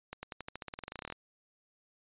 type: accelerating click train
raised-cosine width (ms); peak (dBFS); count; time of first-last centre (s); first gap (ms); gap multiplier
0.3; -24; 20; 0.13-1.124; 100; 0.92
effects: resampled to 8000 Hz